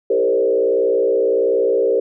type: tone with frequency modulation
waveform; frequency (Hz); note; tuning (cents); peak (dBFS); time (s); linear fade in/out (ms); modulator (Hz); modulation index
sine; 462; A#4; -16; -13; 0.1-2; 5; 61.4; 1.3
effects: none